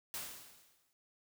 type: noise with exponential decay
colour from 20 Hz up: white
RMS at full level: -40 dBFS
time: 0.14-0.93 s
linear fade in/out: 0 ms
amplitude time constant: 170 ms
effects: none